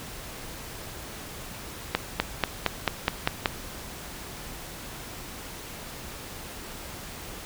accelerating click train, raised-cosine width 0.3 ms, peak -5 dBFS, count 8, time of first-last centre 1.95-3.458 s, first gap 250 ms, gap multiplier 0.95, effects pink hiss -40 dBFS RMS until 7.45 s

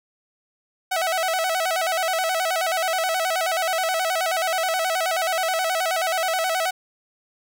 sawtooth tone with vibrato, 698.5 Hz, F5, in tune, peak -17 dBFS, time 0.91-6.71 s, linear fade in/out 10 ms, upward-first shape square, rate 9.4 Hz, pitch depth 120 cents each way, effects none

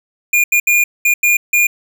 square tone bursts at uneven times, 2423 Hz, D#7, 47 cents flat, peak -10 dBFS, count 6, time 0.33-0.44 / 0.52-0.6 / 0.67-0.84 / 1.05-1.14 / 1.23-1.37 / 1.53-1.67 s, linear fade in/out 5 ms, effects none

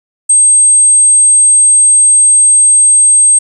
sine tone, 8400 Hz, C9, 6 cents sharp, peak -3 dBFS, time 0.29-3.39 s, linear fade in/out 10 ms, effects 7-bit

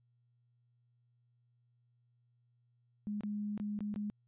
sine tone with dropouts, 207.7 Hz, G#3, in tune, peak -35 dBFS, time 3.07-4.1 s, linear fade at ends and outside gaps 0 ms, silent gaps 3.208-3.235 / 3.577-3.599 / 3.79-3.806 / 3.941-3.96 s, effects added 120 Hz sine -70 dBFS peak until 4.27 s + resampled to 8000 Hz

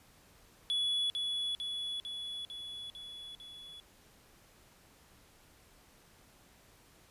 triangle tone with echo, 3400 Hz, G#7, 40 cents sharp, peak -28 dBFS, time 0.7-1.1 s, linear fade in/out 0 ms, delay 450 ms, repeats 6, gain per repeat -3 dB, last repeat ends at 3.8 s, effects pink hiss -62 dBFS RMS until 7.1 s + resampled to 32000 Hz

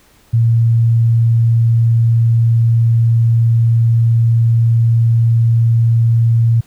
sine tone, 115.4 Hz, A#2, 17 cents flat, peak -8 dBFS, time 0.33-6.61 s, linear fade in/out 10 ms, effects pink hiss -50 dBFS RMS until 6.66 s

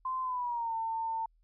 sine tone with pitch glide, 1035 to 901 Hz, C6 to A5, -19 to +41 cents, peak -31 dBFS, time 0.05-1.26 s, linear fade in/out 5 ms, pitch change -240 cents, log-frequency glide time 0.22-0.74 s, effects added 40 Hz sine -64 dBFS peak until 1.43 s

